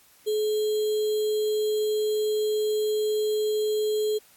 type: tone with sample-and-hold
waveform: sine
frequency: 426.8 Hz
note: G#4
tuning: 47 cents sharp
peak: -22 dBFS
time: 0.26-4.19 s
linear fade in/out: 20 ms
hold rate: 3675 Hz
effects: white hiss -57 dBFS RMS until 4.36 s + AAC 64 kbps